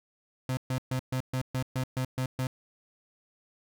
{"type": "tone bursts", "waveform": "35% pulse", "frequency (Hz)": 129.1, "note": "C3", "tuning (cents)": -23, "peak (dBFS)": -26, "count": 10, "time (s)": [0.49, 2.47], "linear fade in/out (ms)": 2, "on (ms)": 81, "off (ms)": 130, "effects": []}